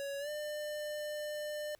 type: tone with pitch glide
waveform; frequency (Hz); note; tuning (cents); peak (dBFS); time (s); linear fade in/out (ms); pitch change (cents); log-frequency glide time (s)
square; 559 to 599.1; C#5 to D5; +14 to +34; -38; 0-1.75; 0; +120; 0.19-0.29
effects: pink hiss -70 dBFS RMS until 1.79 s

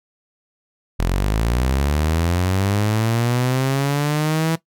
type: linear sweep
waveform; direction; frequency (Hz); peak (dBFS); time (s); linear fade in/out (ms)
sawtooth; up; 41 to 164.4; -13; 0.99-4.56; 10
effects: noise-tail reverb RT60 0.1 s tail -17 dB re dry

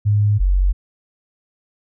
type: tone pair in turn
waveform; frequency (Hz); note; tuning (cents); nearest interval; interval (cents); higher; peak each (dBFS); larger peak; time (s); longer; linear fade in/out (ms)
sine; 103.83 / 46.45; G#2 / F#1; 0 / +7; octave + major second; 1393; first; -12; neither; 0.05-0.39 / 0.39-0.73; neither; 20
effects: none

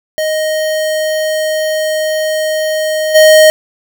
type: tone with level steps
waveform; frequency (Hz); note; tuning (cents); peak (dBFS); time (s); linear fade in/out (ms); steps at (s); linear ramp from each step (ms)
square; 623; D#5; +2; -13 / -3; 0.18-3.5; 0; 3.14; 20
effects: none

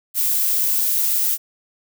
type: noise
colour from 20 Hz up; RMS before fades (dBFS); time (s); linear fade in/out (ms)
violet; -19; 0.14-1.38; 50
effects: none

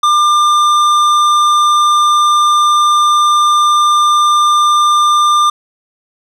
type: tone with tanh clipping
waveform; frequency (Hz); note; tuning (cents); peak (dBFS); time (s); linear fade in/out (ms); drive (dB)
triangle; 1197; D6; +33; -9; 0.03-5.5; 5; 17
effects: none

